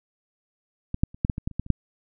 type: clicks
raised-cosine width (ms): 5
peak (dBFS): -15 / -7 / -30 / -9 / -10 / -18 / -14 / -29 / -14 / -28 / -6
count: 11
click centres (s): 0.944 / 1.035 / 1.145 / 1.249 / 1.298 / 1.381 / 1.475 / 1.513 / 1.596 / 1.664 / 1.703
effects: none